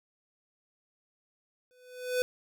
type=tone with exponential growth; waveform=square; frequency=500 Hz; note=B4; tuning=21 cents sharp; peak=-24 dBFS; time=1.71-2.22 s; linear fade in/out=0 ms; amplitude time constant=110 ms; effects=none